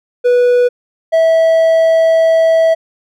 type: tone pair in turn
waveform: triangle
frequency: 490.4 / 651.9 Hz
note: B4 / E5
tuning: -12 / -19 cents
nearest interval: perfect fourth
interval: 493 cents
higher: second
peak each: -5 dBFS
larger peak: neither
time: 0.24-0.69 / 1.12-2.75 s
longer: second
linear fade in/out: 20 ms
effects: none